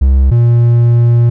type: tone pair in turn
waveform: triangle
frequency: 66.7 / 118.56 Hz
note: C2 / A#2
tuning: +34 / +30 cents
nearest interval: minor seventh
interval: 996 cents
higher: second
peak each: -3 dBFS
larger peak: neither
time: 0.01-0.31 / 0.31-1.3 s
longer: second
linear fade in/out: 10 ms
effects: none